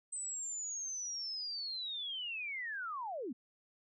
sine linear sweep, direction down, 8170 to 209.9 Hz, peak -38 dBFS, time 0.12-3.33 s, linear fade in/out 10 ms, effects none

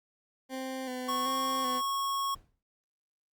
20% pulse tone with vibrato, 257.5 Hz, C4, 28 cents flat, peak -30 dBFS, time 0.49-1.82 s, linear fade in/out 50 ms, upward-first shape square, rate 1.3 Hz, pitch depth 30 cents each way
square tone, 1100 Hz, C#6, 14 cents flat, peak -30 dBFS, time 1.08-2.35 s, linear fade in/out 10 ms
brown noise with exponential decay, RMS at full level -49 dBFS, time 2.35-2.63 s, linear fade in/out 2 ms, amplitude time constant 60 ms
effects Opus 48 kbps

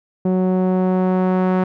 sawtooth tone with low-pass filter sweep, 185 Hz, F#3, in tune, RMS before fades -17 dBFS, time 0.25-1.64 s, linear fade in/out 5 ms, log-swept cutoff 530 to 1300 Hz, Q 0.91, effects none

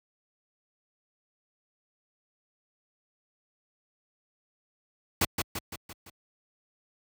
pink noise with echo, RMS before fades -24 dBFS, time 5.21-5.25 s, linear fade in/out 5 ms, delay 170 ms, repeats 5, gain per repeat -5 dB, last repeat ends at 6.1 s, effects high-pass 60 Hz 12 dB/octave

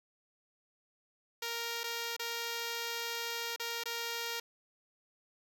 5% pulse tone with dropouts, 466.2 Hz, A#4, in tune, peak -24 dBFS, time 1.42-4.4 s, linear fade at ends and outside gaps 5 ms, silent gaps 1.835-1.839 / 2.166-2.194 / 3.562-3.597 / 3.837-3.856 s, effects none

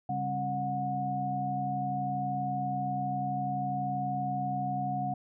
sine tone cluster, 136.4 / 197 / 269.2 / 728 Hz, C#3 / G3 / C4 / F#5, -28 / +9 / +49 / -28 cents, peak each -36 / -38 / -40 / -31 dBFS, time 0.09-5.14 s, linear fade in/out 5 ms, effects none

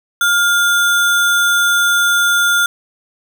sine tone with sample-and-hold, 1410 Hz, F6, 16 cents sharp, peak -10 dBFS, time 0.21-2.66 s, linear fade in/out 2 ms, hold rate 4900 Hz, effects none

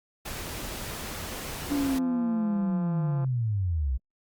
pink noise, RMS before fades -36 dBFS, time 0.25-1.99 s, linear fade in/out 10 ms
sine linear sweep, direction down, 290.7 to 58.7 Hz, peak -24 dBFS, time 1.7-3.98 s, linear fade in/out 20 ms
click train, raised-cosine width 1 ms, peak -27 dBFS, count 265, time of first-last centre 1.71-3.245 s, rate 172 Hz
effects Opus 48 kbps

